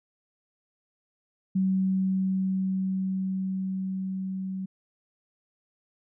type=tone with level ramp; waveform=sine; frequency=189.5 Hz; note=F#3; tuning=42 cents sharp; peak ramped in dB=-21 to -30 dBFS; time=1.55-4.66 s; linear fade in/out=10 ms; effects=none